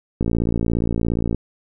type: click train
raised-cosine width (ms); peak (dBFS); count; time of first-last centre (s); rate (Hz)
3; -8; 66; 0.21-1.346; 57.2
effects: none